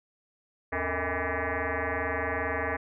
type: tone with frequency modulation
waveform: sine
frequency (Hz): 622.3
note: D#5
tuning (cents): 0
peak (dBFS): -27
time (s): 0.72-2.77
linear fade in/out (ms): 10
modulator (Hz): 181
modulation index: 7.9
effects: none